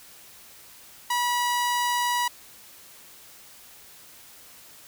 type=tone; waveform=sawtooth; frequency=971 Hz; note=B5; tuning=30 cents flat; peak=-19 dBFS; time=1.1-2.28 s; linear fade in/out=5 ms; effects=white hiss -49 dBFS RMS until 4.87 s